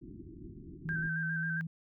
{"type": "low-pass noise", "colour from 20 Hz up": "white", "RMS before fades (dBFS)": -48, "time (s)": [0.01, 1.09], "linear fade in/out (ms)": 20, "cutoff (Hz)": 370, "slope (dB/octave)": 96}
{"type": "tone with pitch glide", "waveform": "sine", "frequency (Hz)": [161, 162.96], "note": ["E3", "E3"], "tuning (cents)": [-41, -20], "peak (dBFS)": -35, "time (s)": [0.85, 1.67], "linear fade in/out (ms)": 5, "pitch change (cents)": 21, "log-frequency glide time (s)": [1.2, 1.53]}
{"type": "tone with vibrato", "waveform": "sine", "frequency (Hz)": 1568, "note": "G6", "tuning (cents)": 0, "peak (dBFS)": -33, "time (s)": [0.89, 1.61], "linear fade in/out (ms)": 0, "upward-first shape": "square", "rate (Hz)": 7.4, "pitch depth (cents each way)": 35}
{"effects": []}